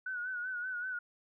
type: tone with vibrato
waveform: sine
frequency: 1480 Hz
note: F#6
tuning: in tune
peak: -35 dBFS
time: 0.06-0.99 s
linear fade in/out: 5 ms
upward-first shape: sine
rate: 5.2 Hz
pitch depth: 59 cents each way
effects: none